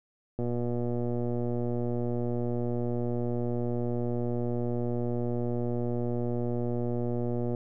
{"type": "click train", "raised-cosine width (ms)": 2, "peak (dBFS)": -19, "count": 860, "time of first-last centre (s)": [0.39, 7.548], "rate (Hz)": 120, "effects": []}